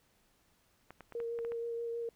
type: clicks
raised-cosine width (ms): 0.5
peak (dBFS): -33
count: 7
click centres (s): 0.906 / 1.007 / 1.123 / 1.202 / 1.389 / 1.449 / 1.52
type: tone with vibrato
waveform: sine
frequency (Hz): 466.2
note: A#4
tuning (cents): 0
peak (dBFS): -35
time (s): 1.15-2.09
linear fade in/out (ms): 2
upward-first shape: sine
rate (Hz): 6.3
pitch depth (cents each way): 13
effects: pink hiss -71 dBFS RMS until 2.15 s